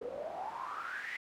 pink noise with band-pass filter sweep, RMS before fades -41 dBFS, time 0.01-1.17 s, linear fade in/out 10 ms, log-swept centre 460 to 2100 Hz, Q 9.7, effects none

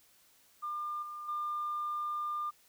sine tone with level steps, 1200 Hz, D6, 37 cents sharp, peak -34 / -40 / -32 dBFS, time 0.62-2.51 s, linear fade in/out 20 ms, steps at 1.02 / 1.28 s, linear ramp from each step 10 ms, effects tanh soft clip ceiling -28 dBFS + white hiss -65 dBFS RMS until 2.68 s

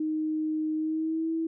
sine tone with pitch glide, 311.1 to 325.4 Hz, D#4 to E4, 0 to -22 cents, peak -26 dBFS, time 0-1.47 s, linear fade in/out 5 ms, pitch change +78 cents, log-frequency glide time 0.75-1.31 s, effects none

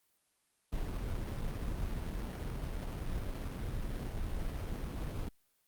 brown noise with sample-and-hold, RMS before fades -37 dBFS, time 0.72-5.29 s, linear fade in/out 10 ms, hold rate 3675 Hz, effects white hiss -75 dBFS RMS until 5.67 s + Opus 32 kbps

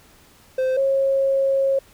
triangle / sine tone pair in turn, 519 / 542.7 Hz, C5 / C#5, -14 / -37 cents, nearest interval minor second, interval 77 cents, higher second, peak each -16 dBFS, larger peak neither, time 0.58-0.77 / 0.77-1.79 s, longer second, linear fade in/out 5 ms, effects pink hiss -52 dBFS RMS until 1.93 s

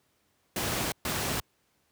pink noise bursts at uneven times, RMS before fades -30 dBFS, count 2, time 0.56-0.92 / 1.05-1.4 s, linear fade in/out 2 ms, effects pink hiss -71 dBFS RMS until 1.91 s + high-pass 80 Hz 12 dB/octave

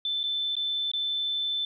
sine tone with dropouts, 3528 Hz, A7, 4 cents sharp, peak -26 dBFS, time 0.05-1.65 s, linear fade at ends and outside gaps 2 ms, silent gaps 0.232-0.238 / 0.554-0.566 / 0.916-0.935 s, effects 11-bit

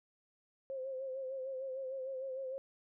sine tone with vibrato, 528 Hz, C5, 16 cents sharp, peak -38 dBFS, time 0.7-2.58 s, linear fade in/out 0 ms, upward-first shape sine, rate 6.6 Hz, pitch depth 48 cents each way, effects none

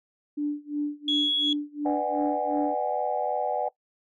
sine tone with tremolo, 293.7 Hz, D4, in tune, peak -23 dBFS, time 0.37-2.75 s, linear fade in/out 10 ms, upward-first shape sine, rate 2.8 Hz, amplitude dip 95%
sine tone, 3350 Hz, G#7, 14 cents sharp, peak -22 dBFS, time 1.08-1.53 s, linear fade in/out 2 ms
sine chord, G# half-diminished seventh, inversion first, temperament just, 498.4 / 598 / 747.5 / 830.6 Hz, B4 / D5 / F#5 / G#5, +16 / +31 / +17 / 0 cents, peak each -32 / -30 / -28 / -31 dBFS, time 1.85-3.69 s, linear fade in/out 10 ms
effects noise-tail reverb RT60 0.1 s tail -20 dB re dry + tanh soft clip ceiling -13 dBFS

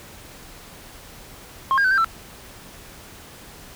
sine tone with pitch steps, 1071 / 1616 / 1517 / 1578 / 1335 Hz, C6 / G#6 / F#6 / G6 / E6, +40 / -48 / +43 / +11 / +22 cents, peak -13 dBFS, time 1.71-2.045 s, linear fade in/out 0 ms, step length 67 ms, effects tanh soft clip ceiling -14 dBFS + pink hiss -43 dBFS RMS until 3.75 s

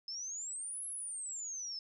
sine exponential two-way sweep, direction up then down, 5170 to 11080 to 5170 Hz, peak -39 dBFS, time 0.08-1.79 s, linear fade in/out 2 ms, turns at 0.87 s, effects none

